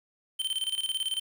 square tone with tremolo, 3100 Hz, G7, 20 cents flat, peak -27 dBFS, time 0.39-1.2 s, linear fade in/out 10 ms, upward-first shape square, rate 18 Hz, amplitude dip 75%, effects 9-bit

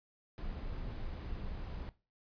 brown noise, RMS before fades -41 dBFS, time 0.38-1.89 s, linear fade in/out 0 ms, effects noise-tail reverb RT60 0.3 s tail -17 dB re dry + resampled to 11025 Hz

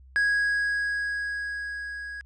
triangle tone with level ramp, 1655 Hz, G#6, 6 cents flat, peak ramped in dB -18 to -33 dBFS, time 0.16-2.21 s, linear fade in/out 0 ms, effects added 65 Hz sine -48 dBFS peak until 2.25 s + resampled to 22050 Hz

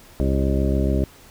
harmonic tone with a mistuned harmonic, 67 Hz, C2, 42 cents sharp, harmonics 1 / 2 / 3 / 4 / 5 / 6 / 8 / 9, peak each -20 / -26 / -26 / -27 / -28 / -29 / -33 / -31 dBFS, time 0.2-1.04 s, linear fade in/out 0 ms, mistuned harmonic 9, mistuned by +21 cents, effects pink hiss -48 dBFS RMS until 1.3 s

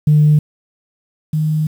sine tone pair in turn, 150.5 / 154.82 Hz, D3 / D#3, +43 / -8 cents, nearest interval unison, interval 49 cents, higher second, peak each -6 / -13 dBFS, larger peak first, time 0.07-0.39 / 1.33-1.67 s, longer second, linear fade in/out 5 ms, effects tanh soft clip ceiling -3 dBFS + 7-bit

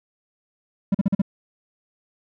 triangle tone bursts, 197 Hz, G3, 9 cents sharp, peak -13 dBFS, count 5, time 0.92-1.218 s, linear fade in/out 5 ms, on 26 ms, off 42 ms, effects none

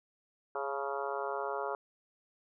harmonic tone with a mistuned harmonic, 138.59 Hz, C#3, in tune, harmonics 3 / 4 / 5 / 6 / 7 / 8 / 9 / 10, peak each -39 / -40 / -41 / -42 / -42 / -43 / -44 / -44 dBFS, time 0.55-1.75 s, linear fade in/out 2 ms, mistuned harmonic 6, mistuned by +48 cents, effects none

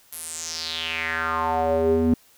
square tone with band-pass filter sweep, 81.4 Hz, E2, 21 cents flat, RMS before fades -24 dBFS, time 0.12-2.14 s, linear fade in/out 5 ms, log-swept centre 12000 to 260 Hz, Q 4.5, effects white hiss -56 dBFS RMS until 2.37 s

